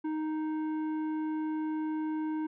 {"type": "tone with tanh clipping", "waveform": "triangle", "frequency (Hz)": 311.1, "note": "D#4", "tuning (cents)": 0, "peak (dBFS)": -32, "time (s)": [0.04, 2.47], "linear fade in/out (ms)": 10, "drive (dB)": 14, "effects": []}